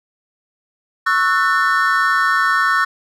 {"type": "chord", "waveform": "triangle", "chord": "F# minor seventh", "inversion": "second", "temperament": "equal with one note detuned", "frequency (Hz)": [1108.7, 1318.5, 1480, 1798], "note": ["C#6", "E6", "F#6", "A6"], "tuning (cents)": [0, 0, 0, 37], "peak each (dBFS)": -17, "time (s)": [1.06, 2.85], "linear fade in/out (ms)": 10, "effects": []}